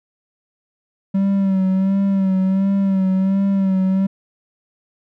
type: tone with vibrato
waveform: triangle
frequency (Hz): 192.7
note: G3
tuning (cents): -29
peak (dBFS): -12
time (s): 1.14-4.07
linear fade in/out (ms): 10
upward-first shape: sine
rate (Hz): 1.4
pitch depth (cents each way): 41
effects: none